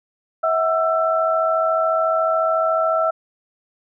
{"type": "tone cluster", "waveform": "sine", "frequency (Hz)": [647, 741, 1333], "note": ["E5", "F#5", "E6"], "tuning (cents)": [-32, 2, 19], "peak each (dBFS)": [-18, -27, -20], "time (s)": [0.43, 3.11], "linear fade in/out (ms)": 10, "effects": []}